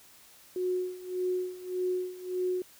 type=tone with tremolo; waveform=sine; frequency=365.3 Hz; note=F#4; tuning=22 cents flat; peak=-26 dBFS; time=0.56-2.62 s; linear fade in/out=2 ms; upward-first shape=sine; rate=1.7 Hz; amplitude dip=85%; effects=white hiss -56 dBFS RMS until 2.79 s

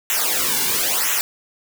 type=noise with flanger; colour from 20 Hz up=white; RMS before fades=-20 dBFS; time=0.1-1.21 s; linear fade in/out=0 ms; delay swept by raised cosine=0.21 to 1.61 ms; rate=0.99 Hz; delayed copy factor=-0.95; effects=none

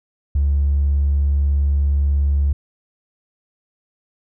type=tone with tanh clipping; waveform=triangle; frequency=70.8 Hz; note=C#2; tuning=37 cents sharp; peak=-13 dBFS; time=0.35-2.53 s; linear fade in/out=5 ms; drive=1 dB; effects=none

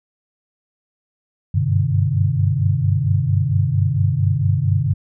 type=tone cluster; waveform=sine; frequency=95.8 / 100.2 / 126.9 / 149.2 Hz; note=G2 / G2 / B2 / D3; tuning=-39 / +38 / +47 / +28 cents; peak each=-20 dBFS; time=1.54-4.94 s; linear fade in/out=10 ms; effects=none

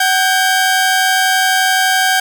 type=tone pair together; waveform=sawtooth; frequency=755 / 1601.8 Hz; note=F#5 / G6; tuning=+35 / +37 cents; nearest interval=octave + minor second; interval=1302 cents; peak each=-10 dBFS; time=0-2.2 s; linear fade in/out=5 ms; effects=none

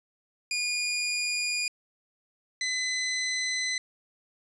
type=tone pair in turn; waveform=20% pulse; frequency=2436 / 2020 Hz; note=D#7 / B6; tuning=-37 / +39 cents; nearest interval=minor third; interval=324 cents; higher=first; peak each=-22 dBFS; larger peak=neither; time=0.51-1.68 / 2.61-3.78 s; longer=neither; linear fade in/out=2 ms; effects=resampled to 22050 Hz

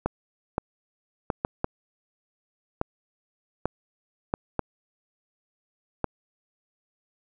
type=clicks; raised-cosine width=1 ms; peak=-10 dBFS; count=10; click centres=0.06 / 0.581 / 1.302 / 1.449 / 1.644 / 2.814 / 3.656 / 4.339 / 4.593 / 6.043 s; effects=none

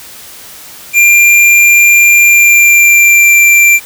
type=tone with pitch glide; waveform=square; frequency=2386 to 2360 Hz; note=D7 to D7; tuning=+27 to +8 cents; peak=-3 dBFS; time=0.93-3.8 s; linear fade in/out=50 ms; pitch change=-19 cents; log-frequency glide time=2.21-3.38 s; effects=white hiss -31 dBFS RMS until 3.85 s

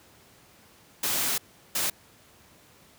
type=noise bursts at uneven times; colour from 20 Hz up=white; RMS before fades=-27 dBFS; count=2; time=1.03-1.38 / 1.75-1.9 s; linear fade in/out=5 ms; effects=pink hiss -56 dBFS RMS until 2.98 s + high-pass 80 Hz 12 dB/octave

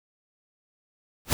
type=noise with exponential growth; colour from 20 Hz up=pink; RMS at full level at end=-18 dBFS; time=1.25-1.33 s; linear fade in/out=0 ms; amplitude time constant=16 ms; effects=none

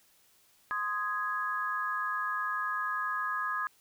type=chord; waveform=sine; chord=Ab major; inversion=first; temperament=just; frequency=1038.3 / 1245.9 / 1661.2 Hz; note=C6 / Eb6 / Ab6; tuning=-14 / +2 / 0 cents; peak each=-37 / -33 / -34 dBFS; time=0.71-3.67 s; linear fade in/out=0 ms; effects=white hiss -65 dBFS RMS until 3.8 s

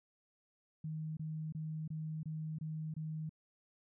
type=tone bursts; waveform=sine; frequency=156.6 Hz; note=D#3; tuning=11 cents sharp; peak=-38 dBFS; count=7; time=0.84-3.294 s; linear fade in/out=5 ms; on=330 ms; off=24 ms; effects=none

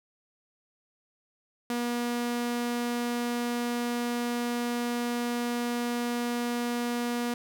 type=tone; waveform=sawtooth; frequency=240 Hz; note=B3; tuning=49 cents flat; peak=-24 dBFS; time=1.7-7.34 s; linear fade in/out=2 ms; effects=none

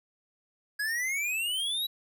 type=exponential sweep; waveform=square; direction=up; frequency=1651 to 3936 Hz; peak=-29 dBFS; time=0.79-1.87 s; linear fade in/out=10 ms; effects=none

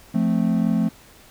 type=chord; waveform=triangle; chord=F major; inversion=none; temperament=equal; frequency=174.61 / 220 / 261.6 Hz; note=F3 / A3 / C4; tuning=0 / 0 / 0 cents; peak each=-20 / -18 / -23 dBFS; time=0.14-0.89 s; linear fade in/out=10 ms; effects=pink hiss -49 dBFS RMS until 1.3 s

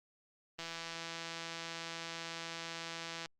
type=click train; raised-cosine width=0.2 ms; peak=-25 dBFS; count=444; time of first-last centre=0.59-3.259 s; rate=166 Hz; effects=Opus 32 kbps

